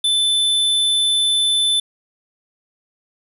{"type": "tone", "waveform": "square", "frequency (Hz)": 3520, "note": "A7", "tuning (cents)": 0, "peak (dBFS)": -15, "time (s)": [0.04, 1.8], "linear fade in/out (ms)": 5, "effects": ["resampled to 32000 Hz", "8-bit"]}